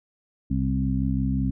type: harmonic tone with a mistuned harmonic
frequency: 65.41 Hz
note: C2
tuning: in tune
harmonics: 1 / 2 / 3 / 4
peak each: -27 / -27 / -27 / -27 dBFS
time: 0.5-1.51 s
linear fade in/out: 10 ms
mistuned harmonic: 1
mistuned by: -47 cents
effects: none